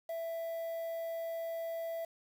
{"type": "tone with quantisation", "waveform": "triangle", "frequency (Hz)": 662, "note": "E5", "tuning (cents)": 7, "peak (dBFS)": -34, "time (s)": [0.09, 2.05], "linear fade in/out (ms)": 5, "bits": 9, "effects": []}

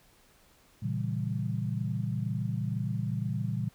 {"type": "chord", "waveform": "sine", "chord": "A# diminished seventh", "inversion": "none", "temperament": "equal", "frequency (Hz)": [116.54, 138.59, 164.81, 196], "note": ["A#2", "C#3", "E3", "G3"], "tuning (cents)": [0, 0, 0, 0], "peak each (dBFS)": [-32, -35, -36, -36], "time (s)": [0.82, 3.69], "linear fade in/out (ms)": 10, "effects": ["pink hiss -62 dBFS RMS until 3.74 s"]}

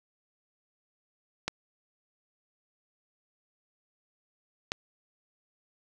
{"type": "clicks", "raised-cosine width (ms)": 0.2, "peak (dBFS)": -12, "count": 2, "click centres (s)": [1.48, 4.719], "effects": []}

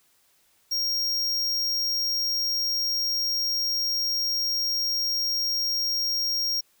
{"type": "tone", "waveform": "square", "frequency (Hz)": 5580, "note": "F8", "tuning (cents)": -2, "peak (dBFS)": -24, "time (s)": [0.71, 6.61], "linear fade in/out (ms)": 10, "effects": ["white hiss -64 dBFS RMS until 6.8 s"]}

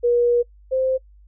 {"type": "tone pair in turn", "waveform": "sine", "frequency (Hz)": [479.8, 522], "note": ["A#4", "C5"], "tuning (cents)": [50, -4], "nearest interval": "minor second", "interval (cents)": 146, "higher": "second", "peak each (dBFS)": [-14, -17], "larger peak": "first", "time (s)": [[0.03, 0.43], [0.71, 0.98]], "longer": "first", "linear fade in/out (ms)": 20, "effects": ["noise-tail reverb RT60 0.1 s tail -24 dB re dry", "added 50 Hz sine -46 dBFS peak until 1.27 s"]}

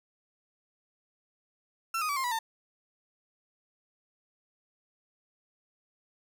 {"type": "tone with pitch steps", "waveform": "35% pulse", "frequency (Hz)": [1349, 1244.2, 1147.6, 1058.4, 976.2, 900.3], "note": ["E6", "D#6", "D6", "C6", "B5", "A5"], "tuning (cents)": [40, 0, -40, 20, -20, 39], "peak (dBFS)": -27, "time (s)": [1.94, 2.39], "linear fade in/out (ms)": 5, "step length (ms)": 75, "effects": []}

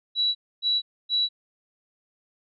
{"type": "tone bursts", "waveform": "sine", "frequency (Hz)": 3922, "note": "B7", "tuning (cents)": -13, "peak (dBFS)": -20, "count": 3, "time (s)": [0.15, 1.29], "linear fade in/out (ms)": 50, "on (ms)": 200, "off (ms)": 270, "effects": []}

